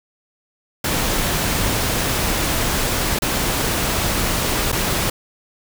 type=noise with dropouts; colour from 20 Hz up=pink; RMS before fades=-20 dBFS; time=0.84-5.1 s; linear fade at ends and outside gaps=5 ms; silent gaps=3.189-3.22 / 4.719-4.725 s; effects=none